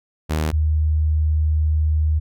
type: tone pair in turn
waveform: sawtooth / sine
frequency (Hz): 77.78 / 77.24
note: D#2 / D#2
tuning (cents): 0 / -12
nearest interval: unison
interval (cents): 12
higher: first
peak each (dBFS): -15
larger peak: neither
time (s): 0.29-0.52 / 0.52-2.2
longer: second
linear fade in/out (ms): 20
effects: none